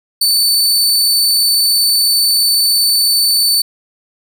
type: tone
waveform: sawtooth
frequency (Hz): 4517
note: C#8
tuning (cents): +32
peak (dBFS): -7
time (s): 0.21-3.62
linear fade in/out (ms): 5
effects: none